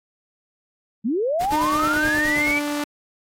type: linear sweep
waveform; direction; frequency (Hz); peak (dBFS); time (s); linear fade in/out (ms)
sine; up; 196 to 2345; -19; 1.04-2.6; 20
type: noise with tremolo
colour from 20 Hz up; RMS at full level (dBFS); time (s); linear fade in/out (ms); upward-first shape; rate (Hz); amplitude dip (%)
pink; -33; 1.4-2.58; 10; square; 9.4; 70
type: tone with pitch glide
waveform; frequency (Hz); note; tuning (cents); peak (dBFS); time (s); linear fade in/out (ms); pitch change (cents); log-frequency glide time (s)
sawtooth; 304 to 293; D#4 to D4; -40 to -4; -19; 1.52-2.84; 2; -64; 2.13-2.53
effects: AAC 48 kbps